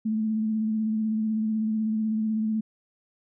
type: tone with vibrato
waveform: sine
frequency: 218.2 Hz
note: A3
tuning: 14 cents flat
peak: -23 dBFS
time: 0.05-2.61 s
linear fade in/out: 10 ms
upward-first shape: sine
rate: 16 Hz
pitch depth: 27 cents each way
effects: none